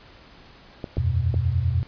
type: clicks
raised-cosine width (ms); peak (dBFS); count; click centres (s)
2; -16; 3; 0.842 / 0.97 / 1.342
type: chord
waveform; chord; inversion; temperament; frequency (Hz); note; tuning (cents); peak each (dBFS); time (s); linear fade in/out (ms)
sine; E suspended second; none; equal; 82.41 / 92.5 / 123.47; E2 / F#2 / B2; 0 / 0 / 0; -24; 0.98-1.83; 0
effects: pink hiss -49 dBFS RMS until 1.87 s + resampled to 11025 Hz

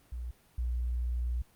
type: tone pair in turn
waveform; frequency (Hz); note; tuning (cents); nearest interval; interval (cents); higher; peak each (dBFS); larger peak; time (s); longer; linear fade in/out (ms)
sine; 60.4 / 60.4; B1 / B1; -38 / -38; unison; 0; neither; -35 / -29; second; 0.12-0.31 / 0.58-1.42; second; 5
effects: pink hiss -64 dBFS RMS until 1.55 s + Opus 32 kbps

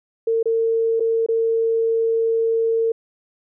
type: tone with dropouts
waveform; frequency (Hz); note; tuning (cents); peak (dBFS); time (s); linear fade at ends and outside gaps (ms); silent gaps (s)
sine; 453.9; A#4; -46; -16; 0.27-2.92; 5; 0.429-0.456 / 0.998-1.004 / 1.263-1.286
effects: none

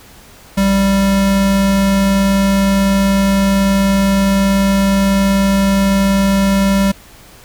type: tone pair together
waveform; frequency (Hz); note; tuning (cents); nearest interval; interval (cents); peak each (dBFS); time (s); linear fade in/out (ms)
square; 58.23 / 196; A#1 / G3; -1 / 0; octave + major sixth; 2101; -23 / -11; 0.57-6.92; 10
effects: pink hiss -41 dBFS RMS until 7.44 s

